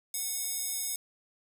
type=tone with high-pass filter; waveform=square; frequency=731 Hz; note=F#5; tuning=21 cents flat; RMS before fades=-34 dBFS; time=0.14-0.96 s; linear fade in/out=2 ms; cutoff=7400 Hz; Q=1.2; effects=none